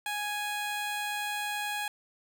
15% pulse tone, 830.6 Hz, G#5, in tune, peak -25 dBFS, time 0.06-1.88 s, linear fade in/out 2 ms, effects none

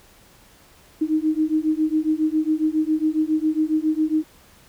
sine beating tone pair, 308.1 / 315.4 Hz, D#4 / D#4, -17 / +24 cents, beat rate 7.3 Hz, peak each -21 dBFS, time 1.01-4.24 s, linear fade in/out 10 ms, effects pink hiss -52 dBFS RMS until 4.68 s

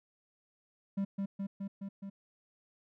triangle tone with echo, 197 Hz, G3, 9 cents sharp, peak -28 dBFS, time 0.97-1.05 s, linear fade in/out 10 ms, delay 210 ms, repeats 5, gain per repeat -2 dB, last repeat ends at 2.1 s, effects none

